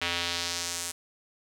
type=tone with band-pass filter sweep; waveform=square; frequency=86.3 Hz; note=F2; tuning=20 cents flat; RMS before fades=-32 dBFS; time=0.01-0.92 s; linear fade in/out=10 ms; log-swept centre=2800 to 8500 Hz; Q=1.5; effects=9-bit